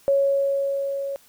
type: tone with level ramp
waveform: sine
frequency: 554 Hz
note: C#5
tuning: 1 cent flat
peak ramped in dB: -15 to -26 dBFS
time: 0.08-1.16 s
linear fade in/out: 0 ms
effects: white hiss -55 dBFS RMS until 1.28 s